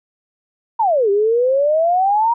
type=exponential two-way sweep; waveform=sine; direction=down then up; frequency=954 to 392 to 954 Hz; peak=-12 dBFS; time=0.79-2.34 s; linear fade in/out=10 ms; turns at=1.1 s; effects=none